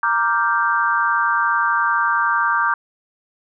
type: chord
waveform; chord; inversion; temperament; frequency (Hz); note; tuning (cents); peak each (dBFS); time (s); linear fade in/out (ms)
sine; G minor seventh; first; equal; 932.3 / 1174.7 / 1396.9 / 1568; Bb5 / D6 / F6 / G6; 0 / 0 / 0 / 0; -22 / -19 / -24 / -20; 0.03-2.74; 2
effects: none